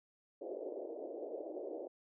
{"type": "band-pass noise", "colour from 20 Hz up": "pink", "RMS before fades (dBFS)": -44, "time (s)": [0.41, 1.88], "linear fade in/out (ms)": 10, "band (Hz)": [330, 630], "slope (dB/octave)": 48, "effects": []}